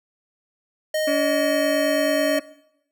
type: tone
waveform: square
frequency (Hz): 620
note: D#5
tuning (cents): -6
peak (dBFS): -21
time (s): 0.94-2.39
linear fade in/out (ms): 5
type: harmonic tone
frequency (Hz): 285.4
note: D4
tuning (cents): -49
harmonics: 1 / 2 / 4 / 5 / 6 / 7 / 8 / 9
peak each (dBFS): -23 / -27 / -36 / -40 / -37 / -43 / -38 / -40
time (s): 1.07-2.4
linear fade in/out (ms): 10
effects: noise-tail reverb RT60 0.8 s tail -20 dB re dry